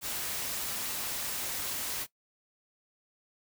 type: noise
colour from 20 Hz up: white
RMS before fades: -35 dBFS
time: 0.01-2.07 s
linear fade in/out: 50 ms
effects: noise-tail reverb RT60 0.1 s tail -18 dB re dry